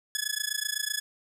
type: tone with amplitude modulation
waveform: 10% pulse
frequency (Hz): 1700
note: G#6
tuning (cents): +40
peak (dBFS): -16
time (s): 0.15-1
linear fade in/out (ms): 0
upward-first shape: sine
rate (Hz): 27.9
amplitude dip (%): 95
effects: none